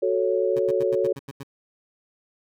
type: chord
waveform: sine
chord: F# minor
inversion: none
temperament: equal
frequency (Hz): 370 / 440 / 554.4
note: F#4 / A4 / C#5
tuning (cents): 0 / 0 / 0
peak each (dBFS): -24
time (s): 0.02-1.13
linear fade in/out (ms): 10
type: tone bursts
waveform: 20% pulse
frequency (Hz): 137.9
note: C#3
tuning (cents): -9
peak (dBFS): -29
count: 8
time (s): 0.56-1.432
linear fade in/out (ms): 5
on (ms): 32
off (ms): 88
effects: none